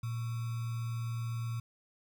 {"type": "tone with sample-and-hold", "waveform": "sine", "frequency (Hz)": 116, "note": "A#2", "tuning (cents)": -8, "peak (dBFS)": -33, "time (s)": [0.03, 1.6], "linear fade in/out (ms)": 5, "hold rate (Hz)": 1225, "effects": []}